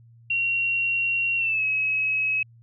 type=tone with pitch glide; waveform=sine; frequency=2745 to 2561 Hz; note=F7 to D#7; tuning=-31 to +49 cents; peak=-21 dBFS; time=0.3-2.43 s; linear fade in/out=5 ms; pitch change=-120 cents; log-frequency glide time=1.37-1.64 s; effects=added 116 Hz sine -49 dBFS peak until 2.62 s